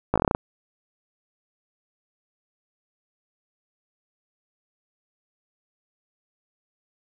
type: slowing click train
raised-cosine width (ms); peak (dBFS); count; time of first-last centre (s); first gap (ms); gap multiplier
1; -6; 9; 0.14-0.349; 17; 1.12
effects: none